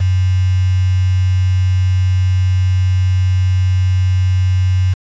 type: tone with quantisation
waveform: sine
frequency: 92.5 Hz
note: F#2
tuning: in tune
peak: -10 dBFS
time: 0-4.94 s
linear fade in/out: 10 ms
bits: 5
effects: resampled to 16000 Hz